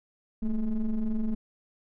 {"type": "ring-modulated tone", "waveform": "triangle", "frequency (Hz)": 104.5, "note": "G#2", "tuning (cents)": 11, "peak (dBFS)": -20, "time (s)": [0.42, 1.35], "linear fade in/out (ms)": 10, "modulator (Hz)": 116, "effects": []}